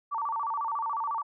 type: tone with vibrato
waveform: sine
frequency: 1021 Hz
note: C6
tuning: 43 cents flat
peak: -28 dBFS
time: 0.11-1.23 s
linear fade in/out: 20 ms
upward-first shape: square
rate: 14 Hz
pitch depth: 210 cents each way
effects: none